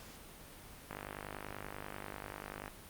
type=click train; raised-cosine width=0.5 ms; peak=-27 dBFS; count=90; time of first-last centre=0.91-2.679 s; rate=50.3 Hz; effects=pink hiss -53 dBFS RMS until 2.89 s + Opus 48 kbps